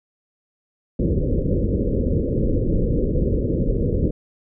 pink low-pass noise, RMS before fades -20 dBFS, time 0.99-4.11 s, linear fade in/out 5 ms, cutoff 550 Hz, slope 96 dB/octave, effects none

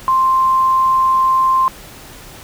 sine tone, 1050 Hz, C6, 6 cents sharp, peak -10 dBFS, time 0.08-1.68 s, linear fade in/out 0 ms, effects pink hiss -37 dBFS RMS until 2.43 s

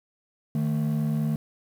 triangle tone pair together, 152.9 / 223 Hz, D#3 / A3, -30 / +23 cents, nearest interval perfect fifth, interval 653 cents, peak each -22 / -24 dBFS, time 0.55-1.36 s, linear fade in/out 2 ms, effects tanh soft clip ceiling -17 dBFS + 8-bit

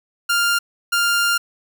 sawtooth tone pair in turn, 1399 / 1399 Hz, F6 / F6, +3 / +3 cents, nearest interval unison, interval 0 cents, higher neither, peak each -12 dBFS, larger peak neither, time 0.29-0.59 / 0.92-1.38 s, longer second, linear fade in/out 10 ms, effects none

